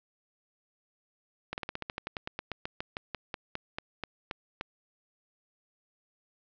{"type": "slowing click train", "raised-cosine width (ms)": 0.3, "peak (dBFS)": -18, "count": 23, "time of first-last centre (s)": [1.53, 4.611], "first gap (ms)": 49, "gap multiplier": 1.09, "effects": ["low-pass 5000 Hz 12 dB/octave"]}